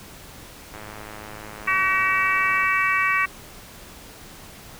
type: click train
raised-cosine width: 0.5 ms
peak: -23 dBFS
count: 203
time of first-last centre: 0.74-2.646 s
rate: 106 Hz
type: harmonic tone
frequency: 380 Hz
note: F#4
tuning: 46 cents sharp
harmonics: 3 / 4 / 5 / 6 / 7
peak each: -23 / -28 / -23 / -24 / -28 dBFS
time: 1.67-3.26 s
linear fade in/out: 10 ms
effects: pink hiss -43 dBFS RMS until 4.79 s